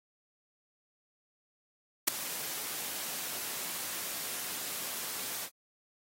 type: noise with ADSR envelope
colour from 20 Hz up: white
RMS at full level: -21 dBFS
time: 2.07-5.5 s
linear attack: 12 ms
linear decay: 6 ms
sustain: -17 dB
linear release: 65 ms
effects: high-pass 150 Hz 12 dB/octave + AAC 48 kbps